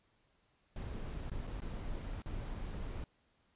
brown noise with dropouts, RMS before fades -41 dBFS, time 0.76-3.04 s, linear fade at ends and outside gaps 1 ms, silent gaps 1.298-1.317 / 1.47-1.475 / 1.604-1.619 / 2.221-2.26 s, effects pink hiss -74 dBFS RMS until 3.55 s + resampled to 8000 Hz

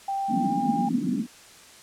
sine tone with pitch glide, 786 to 803.9 Hz, G5 to G5, +4 to +43 cents, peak -25 dBFS, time 0.08-0.89 s, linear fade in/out 5 ms, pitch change +39 cents, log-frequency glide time 0.43-0.54 s
white band-pass noise, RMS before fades -26 dBFS, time 0.28-1.27 s, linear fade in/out 50 ms, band 180 to 270 Hz, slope 48 dB/octave
effects white hiss -49 dBFS RMS until 1.82 s + low-pass 9000 Hz 12 dB/octave

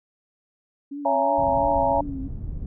sine tone with vibrato, 277.2 Hz, C#4, in tune, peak -30 dBFS, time 0.91-2.28 s, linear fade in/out 10 ms, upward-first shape triangle, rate 2.9 Hz, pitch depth 88 cents each way
sine chord, A# half-diminished seventh, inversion first, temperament just, 559.4 / 671.3 / 839.1 / 932.3 Hz, C#5 / E5 / G#5 / A#5, +16 / +31 / +18 / 0 cents, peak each -24 dBFS, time 1.05-2.01 s, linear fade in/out 5 ms
pink low-pass noise, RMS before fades -32 dBFS, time 1.38-2.66 s, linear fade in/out 2 ms, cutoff 160 Hz, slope 12 dB/octave
effects none

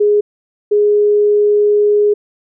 sine tone pair in turn, 415.3 / 415.3 Hz, G#4 / G#4, 0 / 0 cents, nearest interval unison, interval 0 cents, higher neither, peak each -8 dBFS, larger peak neither, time 0-0.21 / 0.71-2.14 s, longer second, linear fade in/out 10 ms, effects none

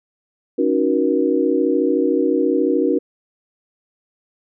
sine chord, D# minor seventh, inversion third, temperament equal with one note detuned, 277.2 / 311.1 / 370 / 475.7 Hz, C#4 / D#4 / F#4 / A#4, 0 / 0 / 0 / +35 cents, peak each -20 dBFS, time 0.58-2.99 s, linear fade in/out 10 ms, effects none

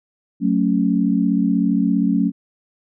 sine chord, F# minor, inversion none, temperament just, 185 / 222 / 277.5 Hz, F#3 / A3 / C#4, 0 / +16 / +2 cents, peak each -19 dBFS, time 0.4-2.32 s, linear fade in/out 50 ms, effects none

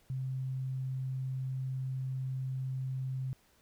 sine tone, 131.1 Hz, C3, 4 cents sharp, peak -33 dBFS, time 0.1-3.33 s, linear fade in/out 0 ms, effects pink hiss -67 dBFS RMS until 3.61 s

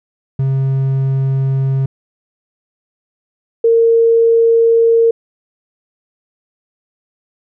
triangle / sine tone pair in turn, 134.5 / 459.1 Hz, C3 / A#4, +48 / -26 cents, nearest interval octave + major sixth, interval 2126 cents, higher second, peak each -10 / -7 dBFS, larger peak second, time 0.39-1.86 / 3.64-5.11 s, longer neither, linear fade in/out 5 ms, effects none

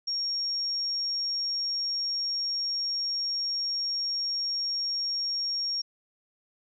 sine tone, 5560 Hz, F8, 9 cents flat, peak -27 dBFS, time 0.07-5.82 s, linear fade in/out 10 ms, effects none

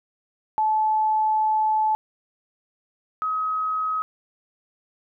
sine tone pair in turn, 866 / 1269.9 Hz, A5 / D#6, -28 / +35 cents, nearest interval perfect fifth, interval 663 cents, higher second, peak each -18 / -22 dBFS, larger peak first, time 0.58-1.95 / 3.22-4.02 s, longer first, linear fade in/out 0 ms, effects none

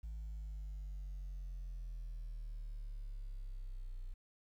sine exponential sweep, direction down, 54.6 to 30.06 Hz, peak -39 dBFS, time 0.03-4.14 s, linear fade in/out 10 ms, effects tanh soft clip ceiling -41 dBFS + 12-bit

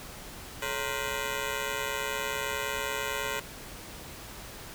10% pulse ring-modulated tone, 493.9 Hz, B4, in tune, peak -19 dBFS, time 0.62-3.4 s, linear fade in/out 5 ms, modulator 64.5 Hz, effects pink hiss -44 dBFS RMS until 4.74 s

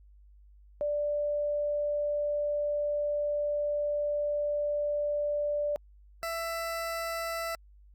sine / 20% pulse tone pair in turn, 587.3 / 665 Hz, D5 / E5, 0 / +15 cents, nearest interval major second, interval 215 cents, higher second, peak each -27 dBFS, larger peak neither, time 0.81-5.76 / 6.23-7.55 s, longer first, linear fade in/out 0 ms, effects added 50 Hz sine -53 dBFS peak until 7.94 s + Opus 48 kbps

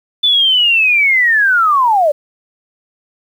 sine linear sweep, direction down, 3520 to 559 Hz, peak -8 dBFS, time 0.23-2.12 s, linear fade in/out 10 ms, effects 7-bit

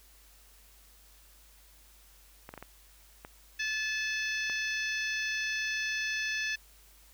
clicks, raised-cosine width 0.5 ms, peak -28 dBFS, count 6, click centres 2.491 / 2.539 / 2.577 / 2.626 / 3.249 / 4.498 s
harmonic tone, 867 Hz, A5, 26 cents flat, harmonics 2 / 3 / 4 / 5 / 6 / 7, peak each -33 / -35 / -42 / -44 / -43 / -44 dBFS, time 3.59-6.56 s, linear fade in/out 10 ms
effects added 50 Hz sine -59 dBFS peak until 7.13 s + white hiss -60 dBFS RMS until 7.13 s

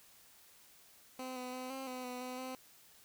15% pulse tone with pitch steps, 257.2 / 251.8 / 255.4 / 266.1 / 253.9 / 249.3 / 253.1 / 258.2 Hz, C4 / B3 / C4 / C4 / B3 / B3 / B3 / C4, -30 / +34 / -42 / +29 / +48 / +16 / +43 / -23 cents, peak -35 dBFS, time 1.19-2.55 s, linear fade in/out 2 ms, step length 170 ms, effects white hiss -62 dBFS RMS until 3.04 s

